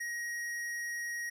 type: tone with tanh clipping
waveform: sine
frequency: 1889 Hz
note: A#6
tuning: 22 cents sharp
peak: -37 dBFS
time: 0-1.3 s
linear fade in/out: 10 ms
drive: 16 dB
effects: none